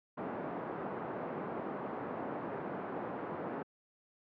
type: band-pass noise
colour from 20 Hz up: pink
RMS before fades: -40 dBFS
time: 0.17-3.63 s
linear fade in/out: 10 ms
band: 230 to 1100 Hz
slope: 12 dB/octave
effects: high-pass 100 Hz 12 dB/octave + low-pass 2000 Hz 12 dB/octave